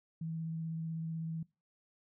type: tone with vibrato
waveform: sine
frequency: 162.4 Hz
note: E3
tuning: 26 cents flat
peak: -36 dBFS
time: 0.21-1.43 s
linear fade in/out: 5 ms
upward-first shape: triangle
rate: 16 Hz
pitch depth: 18 cents each way
effects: noise-tail reverb RT60 0.3 s tail -23 dB re dry